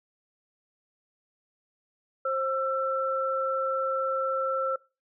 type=tone pair together; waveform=sine; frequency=531 / 1338 Hz; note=C5 / E6; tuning=+25 / +25 cents; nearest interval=octave + major third; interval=1600 cents; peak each=-28 dBFS; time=2.25-4.76 s; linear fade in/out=5 ms; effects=noise-tail reverb RT60 0.3 s tail -23 dB re dry